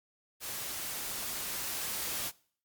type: noise with level ramp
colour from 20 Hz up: white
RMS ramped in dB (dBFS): -39 to -35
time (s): 0.4-2.32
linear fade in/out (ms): 50
effects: noise-tail reverb RT60 0.5 s tail -22 dB re dry + Opus 48 kbps